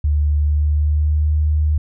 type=tone with pitch glide; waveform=sine; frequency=74 to 76.08 Hz; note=D2 to D#2; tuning=+14 to -38 cents; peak=-13 dBFS; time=0.04-1.78 s; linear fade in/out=5 ms; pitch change=+48 cents; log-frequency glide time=0.39-1.31 s; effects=none